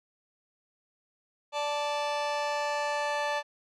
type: tone pair together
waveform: sawtooth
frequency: 585 / 877.6 Hz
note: D5 / A5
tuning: -7 / -5 cents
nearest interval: perfect fifth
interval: 702 cents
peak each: -27 dBFS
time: 1.52-3.43 s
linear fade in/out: 50 ms
effects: low-pass 5000 Hz 12 dB/octave